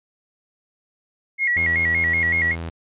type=tone with vibrato; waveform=sine; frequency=2038 Hz; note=C7; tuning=46 cents flat; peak=-17 dBFS; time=1.38-2.56 s; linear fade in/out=50 ms; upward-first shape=square; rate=5.3 Hz; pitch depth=93 cents each way
type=tone; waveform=sawtooth; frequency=83 Hz; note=E2; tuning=12 cents sharp; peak=-24 dBFS; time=1.56-2.7 s; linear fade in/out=10 ms
effects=resampled to 8000 Hz